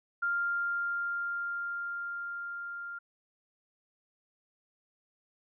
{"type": "tone with level ramp", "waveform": "sine", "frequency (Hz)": 1396.9, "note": "F6", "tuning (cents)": 0, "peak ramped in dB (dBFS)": [-27, -38], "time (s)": [0.22, 2.99], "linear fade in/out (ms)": 10, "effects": []}